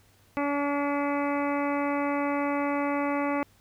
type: harmonic tone with a mistuned harmonic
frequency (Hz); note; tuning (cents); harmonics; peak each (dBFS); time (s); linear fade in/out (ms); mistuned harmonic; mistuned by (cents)
285.5; D4; -49; 1 / 2 / 3 / 4 / 5 / 6 / 7 / 8 / 9; -28 / -31 / -33 / -34 / -40 / -47 / -38 / -42 / -44; 0.37-3.43; 0; 7; +22
effects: added 98 Hz sine -62 dBFS peak until 3.6 s + pink hiss -62 dBFS RMS until 3.6 s